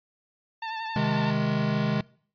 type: tone with vibrato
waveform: sawtooth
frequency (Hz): 892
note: A5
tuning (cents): +23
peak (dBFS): -27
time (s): 0.62-1.31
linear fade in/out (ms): 5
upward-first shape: triangle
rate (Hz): 11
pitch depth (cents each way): 41
type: chord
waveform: square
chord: Ab major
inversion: first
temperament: equal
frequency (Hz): 130.81 / 155.56 / 207.7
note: C3 / Eb3 / Ab3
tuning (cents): 0 / 0 / 0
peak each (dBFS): -30 / -29 / -27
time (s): 0.96-2.01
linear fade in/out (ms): 2
type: noise with exponential decay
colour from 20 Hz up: blue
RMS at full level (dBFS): -33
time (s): 1.28-1.51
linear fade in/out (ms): 5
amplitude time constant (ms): 49
effects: noise-tail reverb RT60 0.5 s tail -23 dB re dry + resampled to 11025 Hz